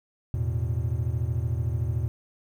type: chord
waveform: triangle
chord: E suspended fourth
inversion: none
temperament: equal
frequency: 82.41 / 110 / 123.47 Hz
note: E2 / A2 / B2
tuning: 0 / 0 / 0 cents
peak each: -27 dBFS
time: 0.34-2.08 s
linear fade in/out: 0 ms
effects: 10-bit